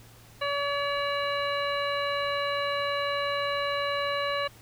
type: harmonic tone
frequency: 569 Hz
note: C#5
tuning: 45 cents sharp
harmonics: 1 / 2 / 3 / 4 / 5 / 7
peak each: -30 / -31 / -35 / -37 / -37 / -38 dBFS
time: 0.41-4.48 s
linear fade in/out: 10 ms
effects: added 114 Hz sine -53 dBFS peak until 4.61 s + pink hiss -54 dBFS RMS until 4.61 s